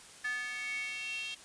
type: tone with high-pass filter sweep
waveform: square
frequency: 246.9 Hz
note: B3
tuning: in tune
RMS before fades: -38 dBFS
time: 0.24-1.35 s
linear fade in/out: 10 ms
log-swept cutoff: 1700 to 3000 Hz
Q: 8.3
effects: white hiss -53 dBFS RMS until 1.44 s + resampled to 22050 Hz